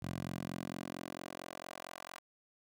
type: tone with high-pass filter sweep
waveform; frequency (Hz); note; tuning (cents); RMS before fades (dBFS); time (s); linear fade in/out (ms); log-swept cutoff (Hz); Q
10% pulse; 44.41; F1; +30; -44; 0.02-2.19; 10; 110 to 940; 1.2
effects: none